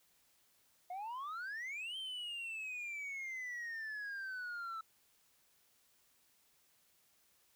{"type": "exponential two-way sweep", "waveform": "sine", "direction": "up then down", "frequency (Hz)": [705, 3155, 1311], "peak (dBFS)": -38, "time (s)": [0.9, 4.81], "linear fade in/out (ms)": 5, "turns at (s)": 1.97, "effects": ["tanh soft clip ceiling -40 dBFS", "white hiss -72 dBFS RMS until 7.55 s"]}